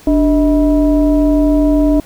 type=tone with frequency modulation; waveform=sine; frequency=293.7 Hz; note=D4; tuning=in tune; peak=-8 dBFS; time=0.07-2 s; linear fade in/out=2 ms; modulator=340 Hz; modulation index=0.78; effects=pink hiss -41 dBFS RMS until 2.05 s